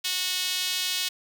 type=tone with high-pass filter; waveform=sawtooth; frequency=367 Hz; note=F#4; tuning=14 cents flat; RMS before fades=-28 dBFS; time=0.04-1.09 s; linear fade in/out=10 ms; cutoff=3400 Hz; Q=1.8; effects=none